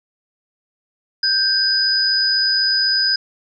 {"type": "tone pair together", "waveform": "sine", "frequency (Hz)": [1568, 4978], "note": ["G6", "D#8"], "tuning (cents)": [0, 0], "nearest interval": "octave + minor sixth", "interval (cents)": 2000, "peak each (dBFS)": [-21, -15], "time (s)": [1.23, 3.16], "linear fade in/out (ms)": 5, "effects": []}